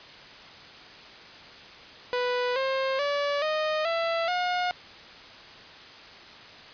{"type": "tone with pitch steps", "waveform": "sawtooth", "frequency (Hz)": [493.9, 532.4, 573.9, 618.7, 666.9, 718.9], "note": ["B4", "C5", "D5", "D#5", "E5", "F5"], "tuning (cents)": [0, 30, -40, -10, 20, 50], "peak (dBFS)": -21, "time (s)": [2.13, 4.71], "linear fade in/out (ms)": 0, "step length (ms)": 430, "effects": ["white hiss -46 dBFS RMS until 6.73 s", "resampled to 11025 Hz"]}